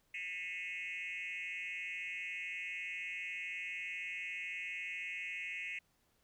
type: tone with frequency modulation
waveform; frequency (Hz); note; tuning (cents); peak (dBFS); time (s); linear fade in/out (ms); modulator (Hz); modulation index
sine; 2343; D7; -5; -38; 0.14-5.79; 5; 174; 2.1
effects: tanh soft clip ceiling -36 dBFS + pink hiss -75 dBFS RMS until 6.23 s